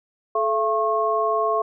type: tone cluster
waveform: sine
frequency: 432.8 / 677 / 1088 Hz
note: A4 / E5 / C#6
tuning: -29 / +46 / -33 cents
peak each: -24 / -23 / -22 dBFS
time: 0.35-1.62 s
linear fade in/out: 5 ms
effects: none